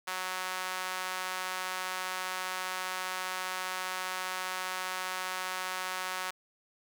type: tone with high-pass filter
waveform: sawtooth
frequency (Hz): 185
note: F#3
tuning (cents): 0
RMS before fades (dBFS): -36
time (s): 0.07-6.31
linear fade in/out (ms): 10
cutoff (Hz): 1100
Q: 1.2
effects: none